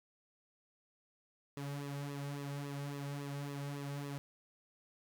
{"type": "tone with flanger", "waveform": "sawtooth", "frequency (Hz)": 141.9, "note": "C#3", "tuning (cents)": 41, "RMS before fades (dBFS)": -42, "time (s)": [1.57, 4.18], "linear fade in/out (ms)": 0, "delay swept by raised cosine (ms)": [1.3, 3], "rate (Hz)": 3.6, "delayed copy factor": -0.7, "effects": []}